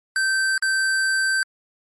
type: tone with dropouts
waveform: square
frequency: 1554 Hz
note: G6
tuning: 16 cents flat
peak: -19 dBFS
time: 0.16-1.43 s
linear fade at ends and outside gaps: 1 ms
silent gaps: 0.579-0.624 s
effects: MP3 48 kbps